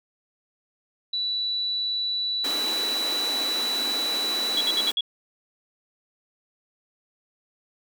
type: tone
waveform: sine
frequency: 3951 Hz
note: B7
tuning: in tune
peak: -24 dBFS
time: 1.13-4.9 s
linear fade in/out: 5 ms
type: high-pass noise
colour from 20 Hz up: pink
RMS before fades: -33 dBFS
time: 2.44-4.92 s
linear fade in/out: 5 ms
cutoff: 240 Hz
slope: 48 dB/octave
type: tone bursts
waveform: sine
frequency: 3346 Hz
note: G#7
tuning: 12 cents sharp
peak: -21 dBFS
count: 5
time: 4.57-5.008 s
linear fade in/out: 2 ms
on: 38 ms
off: 62 ms
effects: none